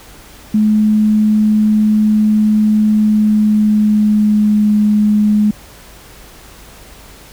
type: tone with pitch glide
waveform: sine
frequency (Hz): 213.6 to 210.2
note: G#3 to G#3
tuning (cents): +49 to +21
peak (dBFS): -8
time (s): 0.54-5.51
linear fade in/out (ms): 5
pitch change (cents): -28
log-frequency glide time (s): 2.88-4.76
effects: added 50 Hz sine -43 dBFS peak until 7.32 s + pink hiss -39 dBFS RMS until 7.32 s